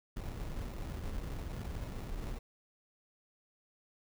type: noise with sample-and-hold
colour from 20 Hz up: brown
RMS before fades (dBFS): -40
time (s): 0.16-2.39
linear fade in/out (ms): 10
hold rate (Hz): 1575
effects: none